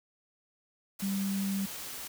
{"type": "tone in noise", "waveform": "sine", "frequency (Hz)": 196, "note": "G3", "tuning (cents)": 0, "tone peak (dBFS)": -29, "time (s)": [1.02, 1.66], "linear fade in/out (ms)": 10, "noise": "white", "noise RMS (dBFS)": -41, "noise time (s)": [0.99, 2.08], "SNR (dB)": 9, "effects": []}